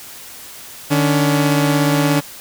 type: tone pair together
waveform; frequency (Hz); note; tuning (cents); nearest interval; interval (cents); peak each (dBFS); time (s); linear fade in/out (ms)
sawtooth; 150.13 / 283.4; D3 / C#4; +38 / +38; major seventh; 1100; -12; 0.9-2.21; 20
effects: white hiss -36 dBFS RMS until 2.4 s